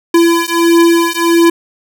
square beating tone pair, 336.4 / 337.9 Hz, E4 / E4, +35 / +43 cents, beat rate 1.5 Hz, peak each -11 dBFS, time 0.14-1.5 s, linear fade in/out 5 ms, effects none

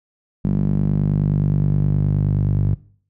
sawtooth tone with band-pass filter sweep, 49.54 Hz, G1, 19 cents sharp, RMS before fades -18 dBFS, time 0.44-2.75 s, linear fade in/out 10 ms, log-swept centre 180 to 120 Hz, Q 3, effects noise-tail reverb RT60 0.5 s tail -21 dB re dry

